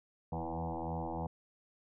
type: tone with frequency modulation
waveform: sine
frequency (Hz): 329.6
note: E4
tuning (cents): 0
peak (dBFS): -35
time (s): 0.32-1.27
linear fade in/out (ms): 5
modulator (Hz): 82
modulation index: 7
effects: none